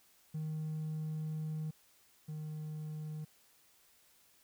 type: tone pair in turn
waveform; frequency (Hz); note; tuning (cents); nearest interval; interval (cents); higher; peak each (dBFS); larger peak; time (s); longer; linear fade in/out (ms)
triangle; 155.7 / 153.91; D#3 / D#3; +2 / -18; unison; 20; first; -33 / -37; first; 0.34-1.71 / 2.28-3.25; first; 10
effects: tanh soft clip ceiling -31 dBFS + white hiss -67 dBFS RMS until 4.43 s